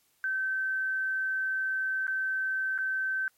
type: tone with dropouts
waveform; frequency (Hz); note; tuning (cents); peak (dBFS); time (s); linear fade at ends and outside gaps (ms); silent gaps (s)
sine; 1543; G6; -28; -27; 0.24-3.28; 1; 2.069-2.079 / 2.779-2.786
effects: white hiss -69 dBFS RMS until 3.37 s + MP3 64 kbps